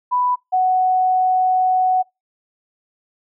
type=tone pair in turn; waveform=sine; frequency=991 / 742.4 Hz; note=B5 / F#5; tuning=+6 / +6 cents; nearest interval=perfect fourth; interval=500 cents; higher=first; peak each=-15 / -13 dBFS; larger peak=second; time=0.11-0.36 / 0.52-2.03 s; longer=second; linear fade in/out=20 ms; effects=noise-tail reverb RT60 0.2 s tail -25 dB re dry

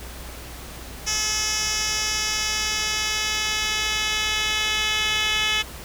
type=tone with band-pass filter sweep; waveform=10% pulse; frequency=429.3 Hz; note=A4; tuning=43 cents flat; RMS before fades=-24 dBFS; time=1.06-5.63 s; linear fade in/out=20 ms; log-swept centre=5400 to 3500 Hz; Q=2.9; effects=added 60 Hz sine -39 dBFS peak until 5.84 s + pink hiss -39 dBFS RMS until 5.84 s

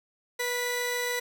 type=tone pair together; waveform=sawtooth; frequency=487.1 / 1975.5 Hz; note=B4 / B6; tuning=-24 / 0 cents; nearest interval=2 octaves; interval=2424 cents; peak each=-27 dBFS; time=0.39-1.2 s; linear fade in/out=10 ms; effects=none

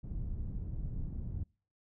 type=low-pass noise; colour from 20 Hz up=pink; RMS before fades=-38 dBFS; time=0.03-1.44 s; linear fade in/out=10 ms; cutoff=130 Hz; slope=12 dB/octave; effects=noise-tail reverb RT60 0.4 s tail -26 dB re dry

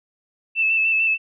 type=tone with vibrato; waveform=sine; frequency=2637 Hz; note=E7; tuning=in tune; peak=-16 dBFS; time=0.55-1.18 s; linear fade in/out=50 ms; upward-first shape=square; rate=6.7 Hz; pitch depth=21 cents each way; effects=none

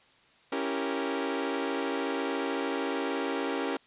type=chord; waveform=sawtooth; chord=C# diminished seventh; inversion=none; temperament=equal with one note detuned; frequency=277.2 / 330.8 / 392 / 466.2 Hz; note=C#4 / E4 / G4 / Bb4; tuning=0 / +6 / 0 / 0 cents; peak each=-29 / -33 / -31 / -31 dBFS; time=0.52-3.77 s; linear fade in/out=5 ms; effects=white hiss -61 dBFS RMS until 3.86 s + resampled to 8000 Hz

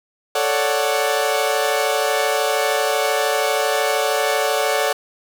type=chord; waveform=sawtooth; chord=D major seventh; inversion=second; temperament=equal; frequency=440 / 554.4 / 587.3 / 740 Hz; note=A4 / C#5 / D5 / F#5; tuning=0 / 0 / 0 / 0 cents; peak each=-19 dBFS; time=0.35-4.93 s; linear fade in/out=5 ms; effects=7-bit

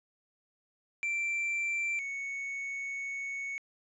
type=tone pair in turn; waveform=triangle; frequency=2349 / 2217 Hz; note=D7 / C#7; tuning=0 / 0 cents; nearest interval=minor second; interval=100 cents; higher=first; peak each=-28 / -33 dBFS; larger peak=first; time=1.03-1.99 / 1.99-3.58 s; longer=second; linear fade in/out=0 ms; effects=resampled to 22050 Hz

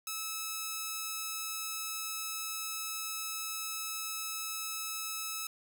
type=tone; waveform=5% pulse; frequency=1299 Hz; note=E6; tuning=26 cents flat; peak=-24 dBFS; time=0.07-5.47 s; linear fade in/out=2 ms; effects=none

